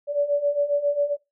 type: beating tone pair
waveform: sine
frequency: 572 / 579.4 Hz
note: D5 / D5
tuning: -46 / -24 cents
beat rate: 7.4 Hz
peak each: -25 / -21 dBFS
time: 0.07-1.17 s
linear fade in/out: 50 ms
effects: noise-tail reverb RT60 0.2 s tail -20 dB re dry